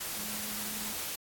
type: tone in noise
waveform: sine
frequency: 211.8 Hz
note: G#3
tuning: 34 cents sharp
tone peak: -46 dBFS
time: 0.17-0.93 s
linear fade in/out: 10 ms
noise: white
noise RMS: -37 dBFS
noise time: 0-1.16 s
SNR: -12 dB
effects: AAC 64 kbps